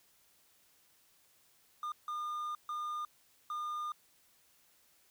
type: tone bursts at uneven times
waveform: triangle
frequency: 1212 Hz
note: D#6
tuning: 46 cents flat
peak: -34 dBFS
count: 4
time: 1.83-1.92 / 2.08-2.55 / 2.69-3.05 / 3.5-3.92 s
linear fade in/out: 2 ms
effects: white hiss -68 dBFS RMS until 5.1 s